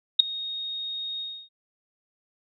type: tone with ADSR envelope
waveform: sine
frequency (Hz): 3727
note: A#7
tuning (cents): -1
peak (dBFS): -8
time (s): 0.19-1.49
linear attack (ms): 8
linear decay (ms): 8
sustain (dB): -22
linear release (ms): 290
effects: none